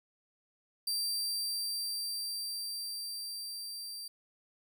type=tone with level ramp; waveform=sawtooth; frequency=4699 Hz; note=D8; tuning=in tune; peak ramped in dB=-28 to -38 dBFS; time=0.87-4.08 s; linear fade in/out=5 ms; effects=none